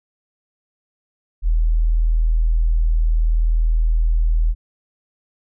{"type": "tone", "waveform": "sine", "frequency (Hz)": 40.34, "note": "E1", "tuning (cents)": -37, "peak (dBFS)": -13, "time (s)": [1.42, 4.55], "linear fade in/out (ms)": 50, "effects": []}